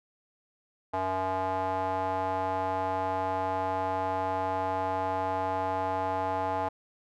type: tone with band-pass filter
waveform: square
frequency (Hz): 94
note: F#2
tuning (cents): +28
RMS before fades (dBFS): -30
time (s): 0.93-6.69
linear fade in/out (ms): 10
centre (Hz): 820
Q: 3.8
effects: none